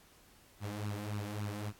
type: tone with flanger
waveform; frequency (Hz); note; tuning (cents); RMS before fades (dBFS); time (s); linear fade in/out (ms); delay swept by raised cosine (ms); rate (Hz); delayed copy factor
sawtooth; 103.83; G#2; 0; -39; 0.6-1.73; 50; 0.73 to 3.93; 3.6; +0.7
effects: pink hiss -62 dBFS RMS until 1.79 s + AAC 64 kbps